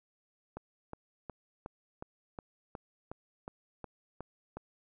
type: click train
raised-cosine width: 1 ms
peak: -27 dBFS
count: 12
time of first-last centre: 0.57-4.57 s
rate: 2.75 Hz
effects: none